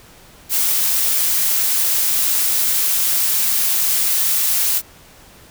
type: noise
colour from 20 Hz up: blue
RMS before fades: -17 dBFS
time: 0.49-4.82 s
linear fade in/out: 50 ms
effects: pink hiss -45 dBFS RMS until 5.5 s